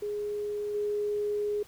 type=tone with level steps; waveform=sine; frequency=415.3 Hz; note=G#4; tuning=in tune; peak=-30 / -27 dBFS; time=0.02-1.63 s; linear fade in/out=5 ms; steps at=0.74 s; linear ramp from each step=10 ms; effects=pink hiss -55 dBFS RMS until 1.67 s